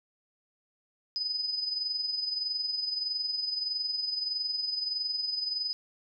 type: tone with amplitude modulation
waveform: sine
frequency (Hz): 5000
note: D#8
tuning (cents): +8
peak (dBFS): -27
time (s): 1.16-5.73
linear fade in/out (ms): 0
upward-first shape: sine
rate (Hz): 21.6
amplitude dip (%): 55
effects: none